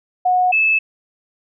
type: tone pair in turn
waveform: sine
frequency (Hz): 730 / 2614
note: F#5 / E7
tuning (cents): -24 / -15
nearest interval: octave + minor seventh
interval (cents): 2209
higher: second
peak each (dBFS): -12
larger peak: neither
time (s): 0.25-0.52 / 0.52-0.79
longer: neither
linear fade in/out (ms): 10
effects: none